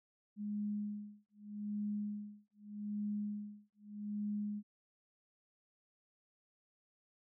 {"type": "tone with tremolo", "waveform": "sine", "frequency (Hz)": 207.7, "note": "G#3", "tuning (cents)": 0, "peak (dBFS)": -35, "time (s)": [0.36, 4.63], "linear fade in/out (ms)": 50, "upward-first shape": "sine", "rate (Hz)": 0.82, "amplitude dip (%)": 100, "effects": []}